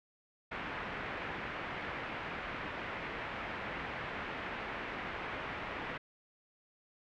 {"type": "low-pass noise", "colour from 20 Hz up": "white", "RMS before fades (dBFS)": -41, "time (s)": [0.51, 5.98], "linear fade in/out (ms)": 10, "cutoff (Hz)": 2300, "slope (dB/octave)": 24, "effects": []}